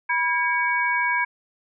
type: tone cluster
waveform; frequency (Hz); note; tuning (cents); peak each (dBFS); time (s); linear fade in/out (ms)
sine; 978 / 1631 / 2253; B5 / G#6 / C#7; -17 / -32 / +28; -24; 0.09-1.25; 10
effects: none